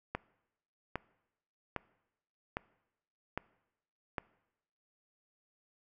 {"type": "click train", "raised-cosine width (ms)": 0.5, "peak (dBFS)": -19, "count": 6, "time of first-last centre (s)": [0.15, 4.182], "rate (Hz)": 1.24, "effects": ["noise-tail reverb RT60 0.9 s tail -22 dB re dry"]}